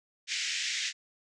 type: band-pass noise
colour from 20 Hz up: pink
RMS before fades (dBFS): -33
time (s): 0.27-0.93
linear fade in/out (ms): 50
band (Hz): 1800 to 7200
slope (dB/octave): 48
effects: none